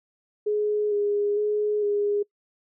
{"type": "tone with vibrato", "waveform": "sine", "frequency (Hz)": 415.3, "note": "G#4", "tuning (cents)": 0, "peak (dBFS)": -21, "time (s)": [0.46, 2.23], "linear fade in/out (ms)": 10, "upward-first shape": "square", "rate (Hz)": 1.1, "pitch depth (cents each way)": 19, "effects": ["noise-tail reverb RT60 0.1 s tail -24 dB re dry"]}